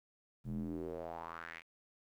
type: tone with band-pass filter sweep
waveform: square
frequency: 41.57 Hz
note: E1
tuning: 15 cents sharp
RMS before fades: -43 dBFS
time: 0.44-1.63 s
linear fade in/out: 50 ms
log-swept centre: 150 to 2400 Hz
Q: 3.8
effects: 12-bit